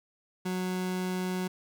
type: tone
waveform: 30% pulse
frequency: 183.8 Hz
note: F#3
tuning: 11 cents flat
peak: -27 dBFS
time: 0.45-1.48 s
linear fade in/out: 10 ms
effects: none